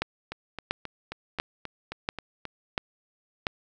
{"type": "two click trains", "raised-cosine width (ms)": 0.3, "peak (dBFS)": [-19, -10], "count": [9, 6], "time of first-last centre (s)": [[0.32, 2.453], [0.02, 3.468]], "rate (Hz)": [3.75, 1.45], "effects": []}